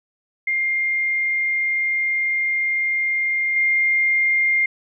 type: tone with level steps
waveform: sine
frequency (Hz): 2113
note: C7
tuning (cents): +16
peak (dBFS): -18 / -15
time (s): 0.47-4.66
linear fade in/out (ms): 5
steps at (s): 3.56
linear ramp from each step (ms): 5
effects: none